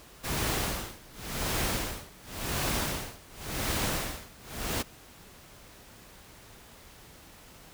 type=noise with tremolo; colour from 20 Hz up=pink; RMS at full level=-29 dBFS; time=0.23-4.83 s; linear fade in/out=20 ms; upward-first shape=sine; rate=0.91 Hz; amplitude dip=100%; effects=pink hiss -52 dBFS RMS until 7.73 s

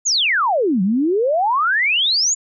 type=exponential two-way sweep; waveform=sine; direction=down then up; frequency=7200 to 179.2 to 7200 Hz; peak=-14 dBFS; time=0.05-2.35 s; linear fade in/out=20 ms; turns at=0.82 s; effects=none

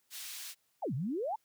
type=high-pass noise; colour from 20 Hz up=pink; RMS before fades=-44 dBFS; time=0.1-0.55 s; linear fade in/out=50 ms; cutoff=2900 Hz; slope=12 dB/octave
type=exponential two-way sweep; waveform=sine; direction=down then up; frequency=932.3 to 117.6 to 932.3 Hz; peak=-32 dBFS; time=0.82-1.36 s; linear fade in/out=10 ms; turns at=0.94 s
effects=white hiss -75 dBFS RMS until 1.44 s + high-pass 60 Hz 12 dB/octave

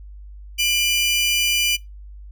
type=tone pair together; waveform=sawtooth; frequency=2392 / 2970 Hz; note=D7 / F#7; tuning=+31 / +6 cents; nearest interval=major third; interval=375 cents; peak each=-17 dBFS; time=0.58-1.77 s; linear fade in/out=20 ms; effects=noise-tail reverb RT60 0.2 s tail -23 dB re dry + added 50 Hz sine -36 dBFS peak until 2.31 s

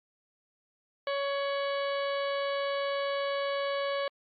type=harmonic tone with a mistuned harmonic; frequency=559 Hz; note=C#5; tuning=14 cents sharp; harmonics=1 / 2 / 3 / 4 / 5 / 6 / 7 / 8; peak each=-30 / -36 / -40 / -42 / -44 / -46 / -47 / -48 dBFS; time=1.07-4.08 s; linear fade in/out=2 ms; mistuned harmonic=5; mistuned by=+100 cents; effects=Opus 48 kbps

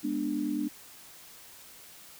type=chord; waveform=sine; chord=G# diminished; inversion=none; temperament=equal with one note detuned; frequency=207.7 / 246.9 / 296.7 Hz; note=G#3 / B3 / D4; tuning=0 / 0 / +18 cents; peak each=-36 / -34 / -30 dBFS; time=0.03-0.69 s; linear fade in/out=20 ms; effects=white hiss -51 dBFS RMS until 2.19 s

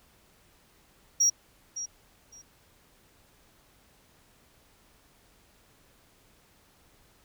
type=tone with echo; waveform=sine; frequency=5680 Hz; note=F8; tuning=28 cents sharp; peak=-17 dBFS; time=1.2-1.3 s; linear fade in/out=10 ms; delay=560 ms; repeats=2; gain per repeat=-15 dB; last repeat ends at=2.42 s; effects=tanh soft clip ceiling -18 dBFS + pink hiss -62 dBFS RMS until 7.24 s

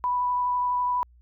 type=tone with vibrato; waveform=sine; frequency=987.8 Hz; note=B5; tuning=in tune; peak=-22 dBFS; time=0.04-1.03 s; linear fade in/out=0 ms; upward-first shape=sine; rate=12 Hz; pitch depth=9 cents each way; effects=added 60 Hz sine -52 dBFS peak until 1.21 s

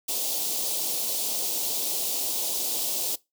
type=band-stop noise; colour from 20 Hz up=white; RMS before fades=-28 dBFS; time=0.08-3.16 s; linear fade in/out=10 ms; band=800 to 3200 Hz; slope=24 dB/octave; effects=noise-tail reverb RT60 0.2 s tail -21 dB re dry + high-pass 300 Hz 12 dB/octave

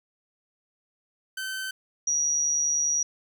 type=tone pair in turn; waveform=sawtooth / sine; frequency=1537 / 5775 Hz; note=G6 / F#8; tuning=-35 / -43 cents; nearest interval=octave + major seventh; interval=2292 cents; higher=second; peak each=-27 / -22 dBFS; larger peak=second; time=1.37-1.71 / 2.07-3.03 s; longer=second; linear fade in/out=5 ms; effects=none

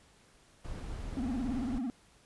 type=noise; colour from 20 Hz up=brown; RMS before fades=-40 dBFS; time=0.64-1.79 s; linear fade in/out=10 ms
type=tone with vibrato; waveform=triangle; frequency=250.7 Hz; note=B3; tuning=26 cents sharp; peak=-30 dBFS; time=1.17-1.9 s; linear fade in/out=0 ms; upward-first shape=sine; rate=18 Hz; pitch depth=180 cents each way
effects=pink hiss -63 dBFS RMS until 2.25 s + resampled to 24000 Hz

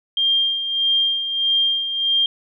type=tone with tremolo; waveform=sine; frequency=3198 Hz; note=G7; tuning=34 cents sharp; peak=-14 dBFS; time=0.17-2.26 s; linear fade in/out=2 ms; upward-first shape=sine; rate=1.6 Hz; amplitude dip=60%; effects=none

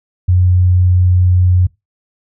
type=tone; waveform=sine; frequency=90.5 Hz; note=F#2; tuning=38 cents flat; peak=-7 dBFS; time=0.28-1.67 s; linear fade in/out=10 ms; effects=noise-tail reverb RT60 0.2 s tail -22 dB re dry

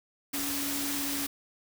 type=tone in noise; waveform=sine; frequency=282 Hz; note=C#4; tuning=30 cents sharp; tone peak=-35 dBFS; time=0.33-1.27 s; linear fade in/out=10 ms; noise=white; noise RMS=-33 dBFS; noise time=0.33-1.27 s; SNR=-5 dB; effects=none

